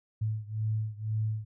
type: beating tone pair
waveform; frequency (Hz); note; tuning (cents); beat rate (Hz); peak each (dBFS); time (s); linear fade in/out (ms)
sine; 108 / 110; A2 / A2; -32 / 0; 2; -31 / -33; 0.21-1.45; 10
effects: none